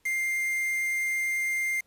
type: tone with quantisation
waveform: triangle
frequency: 2103 Hz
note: C7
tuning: 8 cents sharp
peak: -24 dBFS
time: 0.05-1.81 s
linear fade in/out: 10 ms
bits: 6
effects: pink hiss -68 dBFS RMS until 1.86 s + resampled to 32000 Hz